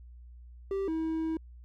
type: tone pair in turn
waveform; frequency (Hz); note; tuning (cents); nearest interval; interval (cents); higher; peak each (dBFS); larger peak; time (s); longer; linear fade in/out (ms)
triangle; 390.6 / 321.4; G4 / E4; -6 / -44; minor third; 338; first; -27; neither; 0.71-0.88 / 0.88-1.37; second; 2
effects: added 60 Hz sine -47 dBFS peak until 1.64 s